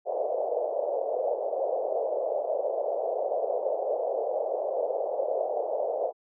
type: band-pass noise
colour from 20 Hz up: pink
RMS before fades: -29 dBFS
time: 0.05-6.13 s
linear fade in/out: 50 ms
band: 480 to 690 Hz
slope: 48 dB/octave
effects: none